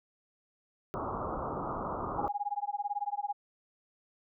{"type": "low-pass noise", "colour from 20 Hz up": "white", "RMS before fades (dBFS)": -36, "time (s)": [0.94, 2.28], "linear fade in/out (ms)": 0, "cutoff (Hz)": 1300, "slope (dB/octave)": 96}
{"type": "tone with tremolo", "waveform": "sine", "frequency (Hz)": 819, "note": "G#5", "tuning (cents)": -24, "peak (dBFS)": -28, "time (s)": [2.18, 3.33], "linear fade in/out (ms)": 5, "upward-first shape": "sine", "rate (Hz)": 18, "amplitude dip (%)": 100}
{"effects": []}